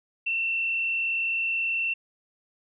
sine tone with frequency modulation, 2700 Hz, E7, 41 cents sharp, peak -24 dBFS, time 0.26-1.94 s, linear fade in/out 10 ms, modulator 39 Hz, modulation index 0.95, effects none

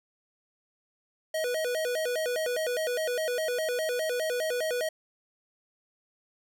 square tone with vibrato, 557 Hz, C#5, 8 cents sharp, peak -28 dBFS, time 1.34-4.89 s, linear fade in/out 5 ms, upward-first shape square, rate 4.9 Hz, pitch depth 220 cents each way, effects none

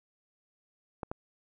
clicks, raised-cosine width 1 ms, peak -21 dBFS, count 2, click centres 1.032 / 1.115 s, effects none

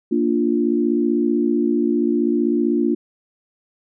sine chord, Bb major, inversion none, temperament equal, 233.1 / 293.7 / 349.2 Hz, Bb3 / D4 / F4, 0 / 0 / 0 cents, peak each -20 dBFS, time 0.11-2.95 s, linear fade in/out 10 ms, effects none

